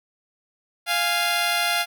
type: tone pair together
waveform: 10% pulse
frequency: 696.3 / 828 Hz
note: F5 / G#5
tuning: -5 / -5 cents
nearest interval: minor third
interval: 300 cents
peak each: -13 / -18 dBFS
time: 0.86-1.86 s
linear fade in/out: 50 ms
effects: none